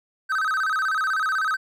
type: tone with vibrato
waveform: triangle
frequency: 1400 Hz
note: F6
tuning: 4 cents sharp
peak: -19 dBFS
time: 0.29-1.57 s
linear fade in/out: 20 ms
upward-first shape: square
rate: 16 Hz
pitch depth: 170 cents each way
effects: none